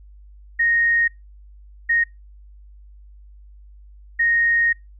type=tone bursts at uneven times; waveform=sine; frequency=1862 Hz; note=A#6; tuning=2 cents flat; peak=-15 dBFS; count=3; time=0.59-1.08 / 1.89-2.04 / 4.19-4.73 s; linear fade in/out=10 ms; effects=noise-tail reverb RT60 0.2 s tail -25 dB re dry + added 50 Hz sine -42 dBFS peak until 4.99 s